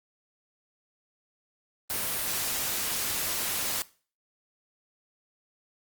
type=noise; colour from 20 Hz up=white; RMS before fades=-30 dBFS; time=1.9-3.82 s; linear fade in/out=0 ms; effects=noise-tail reverb RT60 0.4 s tail -20 dB re dry + Opus 32 kbps